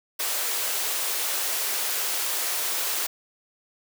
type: high-pass noise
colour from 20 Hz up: white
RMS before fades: -27 dBFS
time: 0.19-3.07 s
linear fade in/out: 10 ms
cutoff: 370 Hz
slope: 24 dB/octave
effects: none